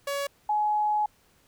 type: tone pair in turn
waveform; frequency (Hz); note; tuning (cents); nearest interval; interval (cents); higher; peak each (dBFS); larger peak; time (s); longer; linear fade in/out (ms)
sawtooth / sine; 563 / 843.5; C#5 / G#5; +27 / +27; perfect fifth; 700; second; -24 / -22; second; 0.07-0.27 / 0.49-1.06; second; 5
effects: pink hiss -63 dBFS RMS until 1.47 s